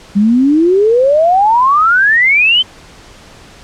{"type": "exponential sweep", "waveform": "sine", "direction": "up", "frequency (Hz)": [195.2, 3136], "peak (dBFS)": -6, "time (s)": [0.15, 2.63], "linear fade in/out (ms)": 20, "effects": ["pink hiss -38 dBFS RMS until 3.63 s", "low-pass 7000 Hz 12 dB/octave"]}